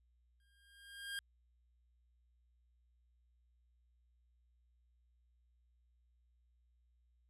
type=tone with exponential growth; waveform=25% pulse; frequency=1610 Hz; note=G6; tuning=46 cents sharp; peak=-35 dBFS; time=0.4-1.19 s; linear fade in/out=1 ms; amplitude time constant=170 ms; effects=added 60 Hz sine -70 dBFS peak until 7.29 s + resampled to 32000 Hz